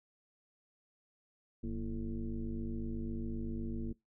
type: tone with frequency modulation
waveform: sine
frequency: 129.1 Hz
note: C3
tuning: 23 cents flat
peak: -35 dBFS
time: 1.63-3.93 s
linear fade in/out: 10 ms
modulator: 102 Hz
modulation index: 1.9
effects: noise-tail reverb RT60 0.2 s tail -24 dB re dry